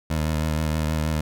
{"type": "tone with vibrato", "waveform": "20% pulse", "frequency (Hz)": 77.9, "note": "D#2", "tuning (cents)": 3, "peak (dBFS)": -17, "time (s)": [0.1, 1.21], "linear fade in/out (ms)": 5, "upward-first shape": "triangle", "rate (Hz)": 6.3, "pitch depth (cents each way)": 42, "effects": []}